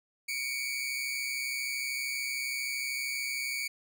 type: tone pair together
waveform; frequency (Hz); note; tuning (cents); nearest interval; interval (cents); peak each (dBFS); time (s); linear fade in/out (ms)
sawtooth; 2243 / 2376; C#7 / D7; +20 / +20; minor second; 100; -30 / -34; 0.28-3.68; 10
effects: none